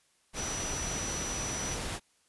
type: tone in noise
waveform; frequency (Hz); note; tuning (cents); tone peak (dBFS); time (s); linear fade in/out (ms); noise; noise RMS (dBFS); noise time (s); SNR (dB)
sine; 5900; F#8; -6; -36; 0.35-1.78; 50; pink; -36; 0.33-2; -3
effects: white hiss -69 dBFS RMS until 2.28 s + resampled to 24000 Hz